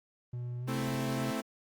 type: tone with pitch glide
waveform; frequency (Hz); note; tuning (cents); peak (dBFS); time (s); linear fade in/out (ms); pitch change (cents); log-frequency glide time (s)
triangle; 122 to 133.04; B2 to C3; -21 to +29; -33; 0.33-1.31; 5; +150; 0.6-0.75
type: chord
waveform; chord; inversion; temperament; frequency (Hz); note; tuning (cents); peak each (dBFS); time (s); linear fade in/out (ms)
sawtooth; A minor; none; equal; 220 / 261.6 / 329.6; A3 / C4 / E4; 0 / 0 / 0; -32 / -32 / -37; 0.67-1.42; 20
effects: Opus 32 kbps